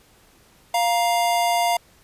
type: tone pair together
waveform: square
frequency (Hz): 698.5 / 939.3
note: F5 / A#5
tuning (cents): 0 / +13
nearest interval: perfect fourth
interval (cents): 513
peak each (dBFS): -20 / -24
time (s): 0.74-1.77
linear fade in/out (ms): 5
effects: pink hiss -55 dBFS RMS until 2.03 s + resampled to 32000 Hz